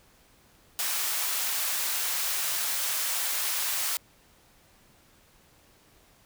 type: high-pass noise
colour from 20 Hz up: white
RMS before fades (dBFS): -29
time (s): 0.79-3.97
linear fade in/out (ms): 0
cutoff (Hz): 750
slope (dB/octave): 12
effects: pink hiss -60 dBFS RMS until 6.25 s